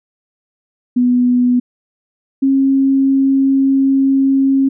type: tone pair in turn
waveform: sine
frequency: 246.9 / 270.5 Hz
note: B3 / C#4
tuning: 0 / -42 cents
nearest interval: major second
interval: 158 cents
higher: second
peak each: -9 dBFS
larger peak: neither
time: 0.96-1.6 / 2.42-4.69 s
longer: second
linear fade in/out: 10 ms
effects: none